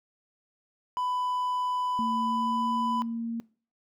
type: tone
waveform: triangle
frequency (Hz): 997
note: B5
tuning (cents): +16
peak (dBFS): -25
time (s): 0.97-3.02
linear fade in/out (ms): 0
type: tone with pitch glide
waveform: sine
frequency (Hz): 226.6 to 230.6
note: A#3 to A#3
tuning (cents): -49 to -19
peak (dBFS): -29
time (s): 1.99-3.4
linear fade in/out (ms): 0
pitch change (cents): +30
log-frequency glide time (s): 2.23-2.69
effects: noise-tail reverb RT60 0.4 s tail -22 dB re dry